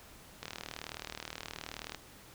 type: click train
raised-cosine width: 0.2 ms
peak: -22 dBFS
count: 60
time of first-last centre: 0.43-1.947 s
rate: 38.9 Hz
effects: pink hiss -55 dBFS RMS until 2.34 s